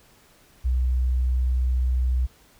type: tone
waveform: sine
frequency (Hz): 62.9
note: B1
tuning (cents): +32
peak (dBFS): -19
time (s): 0.64-2.27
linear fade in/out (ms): 20
effects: pink hiss -56 dBFS RMS until 2.59 s